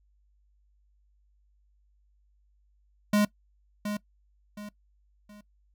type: tone with echo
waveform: square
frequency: 207.7 Hz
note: G#3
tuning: in tune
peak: -21 dBFS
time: 3.13-3.25 s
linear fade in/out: 5 ms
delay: 720 ms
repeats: 3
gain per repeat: -9 dB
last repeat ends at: 5.41 s
effects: noise-tail reverb RT60 0.1 s tail -20 dB re dry + added 50 Hz sine -63 dBFS peak until 5.74 s